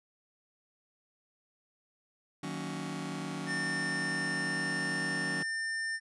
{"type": "chord", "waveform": "sawtooth", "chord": "D# minor seventh", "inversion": "none", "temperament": "just", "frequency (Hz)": [155.56, 186.68, 233.3, 280], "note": ["D#3", "F#3", "A#3", "C#4"], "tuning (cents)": [0, 16, 2, 18], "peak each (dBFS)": [-37, -36, -41, -36], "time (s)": [2.43, 5.43], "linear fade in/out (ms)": 5}
{"type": "tone", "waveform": "square", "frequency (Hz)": 1800, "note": "A6", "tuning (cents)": 39, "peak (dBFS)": -33, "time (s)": [3.46, 6], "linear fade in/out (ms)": 50}
{"effects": ["resampled to 24000 Hz"]}